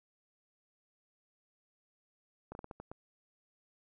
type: slowing click train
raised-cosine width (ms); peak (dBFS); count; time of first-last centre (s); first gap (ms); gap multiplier
1; -30; 7; 2.52-2.915; 31; 1.3
effects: none